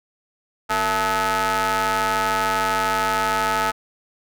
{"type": "ring-modulated tone", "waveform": "sawtooth", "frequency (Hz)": 206.7, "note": "G#3", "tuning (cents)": -8, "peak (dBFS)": -12, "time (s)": [0.69, 3.72], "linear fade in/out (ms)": 20, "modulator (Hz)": 1080, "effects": []}